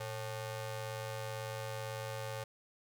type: ring-modulated tone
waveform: sawtooth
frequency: 330 Hz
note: E4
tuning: 2 cents sharp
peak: -32 dBFS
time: 0-2.44 s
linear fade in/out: 5 ms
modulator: 214 Hz
effects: none